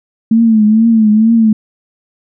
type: tone with vibrato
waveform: sine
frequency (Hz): 220.7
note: A3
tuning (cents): +5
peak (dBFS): -5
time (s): 0.31-1.53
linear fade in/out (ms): 5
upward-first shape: triangle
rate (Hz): 2.2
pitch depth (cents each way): 90
effects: none